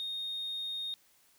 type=tone; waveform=sine; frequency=3700 Hz; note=A#7; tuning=14 cents flat; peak=-33 dBFS; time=0-0.94 s; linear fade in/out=0 ms; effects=tanh soft clip ceiling -32 dBFS + white hiss -66 dBFS RMS until 1.38 s